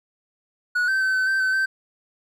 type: tone with pitch steps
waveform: triangle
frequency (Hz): 1464 / 1549 / 1534 / 1522 / 1557 / 1526 / 1552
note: F#6 / G6 / G6 / F#6 / G6 / G6 / G6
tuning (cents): -19 / -21 / -38 / +48 / -12 / -47 / -18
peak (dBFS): -17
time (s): 0.75-1.66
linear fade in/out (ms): 10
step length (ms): 130
effects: none